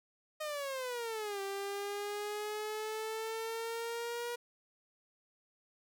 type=exponential two-way sweep; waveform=sawtooth; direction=down then up; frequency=622.3 to 392 to 480 Hz; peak=-33 dBFS; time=0.4-4.36 s; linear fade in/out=10 ms; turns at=1.41 s; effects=none